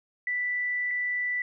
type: tone pair in turn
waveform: sine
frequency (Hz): 1975.5 / 1975.5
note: B6 / B6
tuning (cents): 0 / 0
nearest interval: unison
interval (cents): 0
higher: neither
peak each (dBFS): -26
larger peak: neither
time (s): 0.27-0.91 / 0.91-1.42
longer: first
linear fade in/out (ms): 2
effects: none